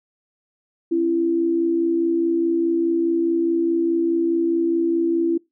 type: tone pair together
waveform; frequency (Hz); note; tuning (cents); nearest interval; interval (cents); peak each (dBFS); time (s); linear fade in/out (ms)
sine; 271.3 / 336.1; C#4 / E4; -37 / +34; major third; 371; -26 / -17; 0.91-5.38; 10
effects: noise-tail reverb RT60 0.2 s tail -24 dB re dry